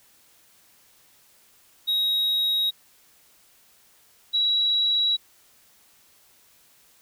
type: tone pair in turn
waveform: triangle / sine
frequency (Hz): 3799 / 3892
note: A#7 / B7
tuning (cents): +32 / -26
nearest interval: unison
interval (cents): 42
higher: second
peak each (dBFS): -19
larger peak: neither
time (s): 1.87-2.71 / 4.33-5.17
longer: neither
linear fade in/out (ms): 20
effects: white hiss -58 dBFS RMS until 7.01 s